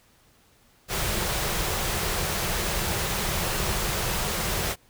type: band-stop noise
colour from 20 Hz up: pink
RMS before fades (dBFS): -27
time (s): 0.88-4.76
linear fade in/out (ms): 50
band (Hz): 220 to 320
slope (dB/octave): 96
effects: pink hiss -60 dBFS RMS until 4.89 s